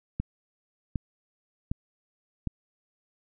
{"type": "click train", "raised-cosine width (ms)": 5, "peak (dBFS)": -16, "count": 4, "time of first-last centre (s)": [0.2, 2.473], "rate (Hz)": 1.32, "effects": []}